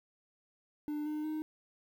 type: tone with pitch steps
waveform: triangle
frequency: 298.2 / 303.6 / 309.1 Hz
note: D4 / D#4 / D#4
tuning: +27 / -42 / -11 cents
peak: -32 dBFS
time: 0.88-1.42 s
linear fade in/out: 0 ms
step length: 180 ms
effects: 10-bit